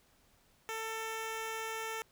10% pulse tone, 445.6 Hz, A4, 22 cents sharp, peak -29 dBFS, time 0.69-2.02 s, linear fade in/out 0 ms, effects pink hiss -68 dBFS RMS until 2.11 s

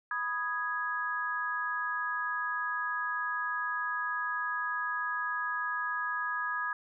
sine chord, G# minor, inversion first, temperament equal, 987.8 / 1244.5 / 1661.2 Hz, B5 / D#6 / G#6, 0 / 0 / 0 cents, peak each -38 / -35 / -33 dBFS, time 0.11-6.73 s, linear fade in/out 2 ms, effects none

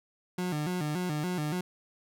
30% pulse tone with vibrato, 164.81 Hz, E3, in tune, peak -27 dBFS, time 0.38-1.61 s, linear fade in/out 5 ms, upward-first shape square, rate 3.5 Hz, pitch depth 160 cents each way, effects none

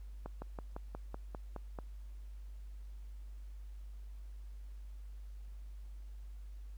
slowing click train, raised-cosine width 1 ms, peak -29 dBFS, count 9, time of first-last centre 0.26-1.788 s, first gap 160 ms, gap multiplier 1.05, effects added 50 Hz sine -45 dBFS peak until 6.77 s + pink hiss -71 dBFS RMS until 6.77 s

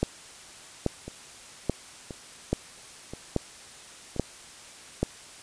two click trains, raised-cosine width 2 ms, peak -10 / -23 dBFS, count 7 / 4, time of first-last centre 0.03-5.03 / 1.08-4.163 s, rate 1.2 / 0.973 Hz, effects white hiss -47 dBFS RMS until 5.42 s + resampled to 22050 Hz

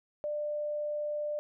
sine tone, 595 Hz, D5, 22 cents sharp, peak -31 dBFS, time 0.24-1.39 s, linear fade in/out 0 ms, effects none

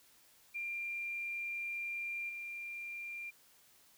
sine tone with level steps, 2385 Hz, D7, 26 cents sharp, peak -37 / -41 dBFS, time 0.54-3.31 s, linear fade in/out 20 ms, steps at 2.29 s, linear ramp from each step 5 ms, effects white hiss -65 dBFS RMS until 3.97 s

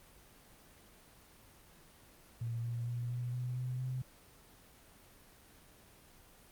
sine tone with pitch steps, 116.54 / 118.44 / 120.37 / 122.33 / 124.33 / 126.36 / 128.42 Hz, A#2 / A#2 / B2 / B2 / B2 / B2 / C3, 0 / +28 / -44 / -16 / +12 / +40 / -32 cents, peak -35 dBFS, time 2.41-4.02 s, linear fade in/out 5 ms, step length 230 ms, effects pink hiss -60 dBFS RMS until 6.51 s + Opus 24 kbps

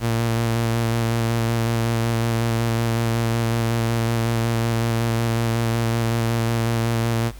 sawtooth tone with vibrato, 115.3 Hz, A#2, 19 cents flat, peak -15 dBFS, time 0-7.32 s, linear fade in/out 50 ms, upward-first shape square, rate 5.4 Hz, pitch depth 16 cents each way, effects added 50 Hz sine -36 dBFS peak until 7.39 s + pink hiss -47 dBFS RMS until 7.39 s

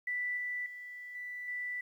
sine tone with level steps, 1975.5 Hz, B6, in tune, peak -32 / -34 / -43 / -39 / -35 dBFS, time 0.07-1.81 s, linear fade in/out 5 ms, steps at 0.37 / 0.66 / 1.15 / 1.48 s, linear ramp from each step 2 ms, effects 11-bit

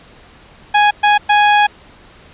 sawtooth tone bursts at uneven times, 830.6 Hz, G#5, in tune, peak -4 dBFS, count 3, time 0.74-0.91 / 1.03-1.18 / 1.29-1.67 s, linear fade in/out 10 ms, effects pink hiss -43 dBFS RMS until 2.33 s + resampled to 8000 Hz

